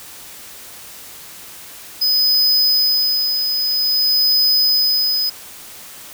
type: tone with tremolo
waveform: square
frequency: 5020 Hz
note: D#8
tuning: 15 cents sharp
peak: -12 dBFS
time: 2.01-5.3 s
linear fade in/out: 10 ms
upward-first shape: sine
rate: 0.51 Hz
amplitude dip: 45%
effects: white hiss -37 dBFS RMS until 6.13 s